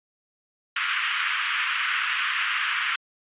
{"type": "band-pass noise", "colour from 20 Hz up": "pink", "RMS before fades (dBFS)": -26, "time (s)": [0.76, 2.96], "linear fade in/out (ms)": 5, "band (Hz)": [1200, 3200], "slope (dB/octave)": 48, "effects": ["resampled to 8000 Hz"]}